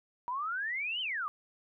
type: exponential two-way sweep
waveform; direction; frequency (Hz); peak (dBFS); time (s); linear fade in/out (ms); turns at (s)
sine; up then down; 947 to 3131 to 1143; -32; 0.28-1.28; 0; 1.01
effects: none